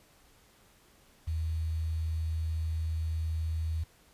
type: tone with quantisation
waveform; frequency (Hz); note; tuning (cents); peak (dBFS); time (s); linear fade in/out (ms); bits
sine; 80.4; E2; -43; -29; 1.27-3.84; 10; 9
effects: pink hiss -62 dBFS RMS until 4.13 s + resampled to 32000 Hz